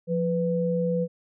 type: tone pair together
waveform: sine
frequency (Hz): 174.61 / 496.6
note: F3 / B4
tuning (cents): 0 / +9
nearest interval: octave + tritone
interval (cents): 1809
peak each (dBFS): -25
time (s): 0.07-1.08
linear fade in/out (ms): 50
effects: none